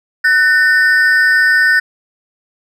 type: ring-modulated tone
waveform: triangle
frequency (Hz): 1656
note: G#6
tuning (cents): -5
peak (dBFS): -3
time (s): 0.24-1.8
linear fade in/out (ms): 10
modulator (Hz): 157
effects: none